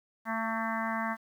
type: harmonic tone with a mistuned harmonic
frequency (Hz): 224.6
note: A3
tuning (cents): +36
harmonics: 1 / 3 / 4 / 5 / 6 / 7 / 8 / 9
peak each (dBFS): -35 / -38 / -37 / -36 / -43 / -39 / -40 / -42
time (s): 0.25-1.17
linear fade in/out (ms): 50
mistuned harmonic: 6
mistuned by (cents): -30
effects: 10-bit